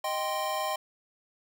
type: chord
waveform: square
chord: C minor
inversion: first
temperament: equal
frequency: 622.3 / 784 / 1046.5 Hz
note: Eb5 / G5 / C6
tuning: 0 / 0 / 0 cents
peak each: -34 dBFS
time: 0.04-0.76 s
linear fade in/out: 5 ms
effects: none